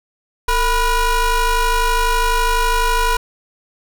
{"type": "ring-modulated tone", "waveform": "35% pulse", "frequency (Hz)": 480, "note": "B4", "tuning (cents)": -49, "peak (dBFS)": -9, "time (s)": [0.48, 3.17], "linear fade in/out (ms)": 5, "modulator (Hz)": 506, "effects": []}